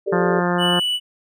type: chord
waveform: sine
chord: G suspended second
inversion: none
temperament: just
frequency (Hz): 392 / 441 / 588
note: G4 / A4 / D5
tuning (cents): 0 / +4 / +2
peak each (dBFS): -21 / -25 / -27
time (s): 0.06-0.41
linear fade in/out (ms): 20
type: harmonic tone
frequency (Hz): 176.5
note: F3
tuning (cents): +19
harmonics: 1 / 2 / 3 / 4 / 5 / 6 / 7 / 8 / 9 / 10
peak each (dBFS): -21 / -24 / -26 / -27 / -28 / -29 / -29 / -30 / -31 / -31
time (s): 0.12-0.8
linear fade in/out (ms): 10
type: tone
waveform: triangle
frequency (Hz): 2960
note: F#7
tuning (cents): 0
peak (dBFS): -17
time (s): 0.58-1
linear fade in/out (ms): 50
effects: none